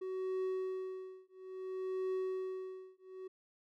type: tone with tremolo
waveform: triangle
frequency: 375.1 Hz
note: F#4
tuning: 24 cents sharp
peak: -31 dBFS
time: 0.01-3.28 s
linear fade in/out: 10 ms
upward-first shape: triangle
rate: 0.59 Hz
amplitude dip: 100%
effects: none